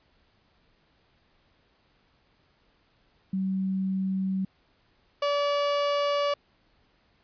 sine / 30% pulse tone pair in turn, 190.5 / 575 Hz, G3 / D5, -49 / -37 cents, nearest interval octave + perfect fifth, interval 1912 cents, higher second, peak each -25 / -21 dBFS, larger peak second, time 3.33-4.45 / 5.22-6.34 s, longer neither, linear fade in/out 5 ms, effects pink hiss -66 dBFS RMS until 7.23 s + resampled to 11025 Hz

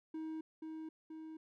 triangle tone with echo, 316.9 Hz, D#4, 32 cents sharp, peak -38 dBFS, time 0.14-0.41 s, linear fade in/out 5 ms, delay 480 ms, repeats 2, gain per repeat -3 dB, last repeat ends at 1.37 s, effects none

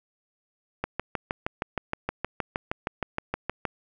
click train, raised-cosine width 0.5 ms, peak -12 dBFS, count 19, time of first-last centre 0.84-3.652 s, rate 6.4 Hz, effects none

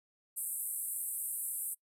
pink band-pass noise, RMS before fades -38 dBFS, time 0.36-1.75 s, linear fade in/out 20 ms, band 8200 to 14000 Hz, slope 96 dB/octave, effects noise-tail reverb RT60 0.1 s tail -24 dB re dry

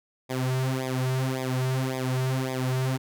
sawtooth tone with flanger, 129.9 Hz, C3, 12 cents flat, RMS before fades -27 dBFS, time 0.29-2.98 s, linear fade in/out 20 ms, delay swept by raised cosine 0.69 to 4.09 ms, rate 1.8 Hz, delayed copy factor -1, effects none

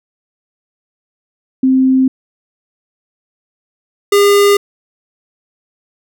sine / square tone pair in turn, 261.6 / 404.8 Hz, C4 / G#4, 0 / -44 cents, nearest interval minor sixth, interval 756 cents, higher second, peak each -7 dBFS, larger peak neither, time 1.63-2.08 / 4.12-4.57 s, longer neither, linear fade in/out 5 ms, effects none

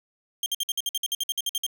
sawtooth tone bursts, 3190 Hz, G7, 30 cents sharp, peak -21 dBFS, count 15, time 0.43-1.665 s, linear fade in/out 2 ms, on 31 ms, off 55 ms, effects none

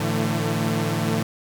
sawtooth tone cluster, 110.7 / 150.1 / 169.5 / 223.6 Hz, A2 / D3 / E3 / A3, +11 / +38 / +49 / +28 cents, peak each -23 dBFS, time 0-1.23 s, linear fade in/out 5 ms, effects none

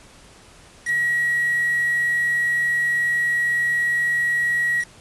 sine tone with quantisation, 1911 Hz, A#6, 43 cents sharp, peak -18 dBFS, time 0.85-4.85 s, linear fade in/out 50 ms, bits 5, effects pink hiss -48 dBFS RMS until 5 s + resampled to 24000 Hz

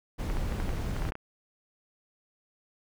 brown noise, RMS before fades -31 dBFS, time 0.18-1.11 s, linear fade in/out 20 ms
clicks, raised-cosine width 0.5 ms, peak -23 dBFS, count 11, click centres 0.3 / 0.37 / 0.523 / 0.601 / 0.692 / 0.965 / 1.021 / 1.052 / 1.089 / 1.121 / 1.154 s
effects none

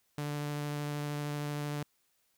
sawtooth tone with vibrato, 146.83 Hz, D3, in tune, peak -30 dBFS, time 0.18-1.83 s, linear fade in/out 2 ms, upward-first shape triangle, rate 13 Hz, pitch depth 11 cents each way, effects white hiss -74 dBFS RMS until 2.37 s

